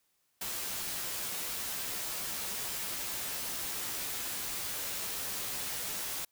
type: noise with comb filter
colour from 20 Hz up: white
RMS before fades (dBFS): -37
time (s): 0.41-6.25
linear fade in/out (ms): 5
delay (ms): 13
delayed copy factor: -0.5
effects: white hiss -75 dBFS RMS until 6.31 s